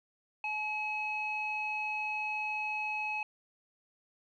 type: tone with low-pass filter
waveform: square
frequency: 853 Hz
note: G#5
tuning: 46 cents sharp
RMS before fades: -35 dBFS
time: 0.44-3.23 s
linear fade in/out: 2 ms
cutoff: 2500 Hz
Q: 5.3
effects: none